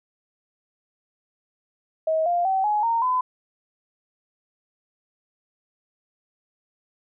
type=tone with pitch steps; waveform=sine; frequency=637 / 698.7 / 766.3 / 840.5 / 921.9 / 1011.2 Hz; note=D#5 / F5 / G5 / G#5 / A#5 / B5; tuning=+41 / +1 / -40 / +20 / -19 / +41 cents; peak=-19 dBFS; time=2.07-3.21 s; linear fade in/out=5 ms; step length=190 ms; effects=none